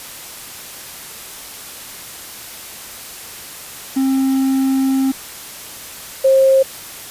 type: tone pair in turn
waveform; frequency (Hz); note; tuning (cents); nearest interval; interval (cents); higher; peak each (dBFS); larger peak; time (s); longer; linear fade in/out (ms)
triangle / sine; 266.8 / 533.6; C4 / C5; +34 / +34; octave; 1200; second; -11 / -8; second; 3.96-5.12 / 6.24-6.63; first; 10
effects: white hiss -33 dBFS RMS until 7.1 s + resampled to 32000 Hz